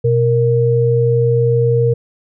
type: tone pair together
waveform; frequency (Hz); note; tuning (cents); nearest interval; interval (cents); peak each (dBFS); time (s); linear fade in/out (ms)
sine; 123.47 / 466.2; B2 / A#4; 0 / 0; octave + major seventh; 2300; -13; 0.04-1.94; 10
effects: none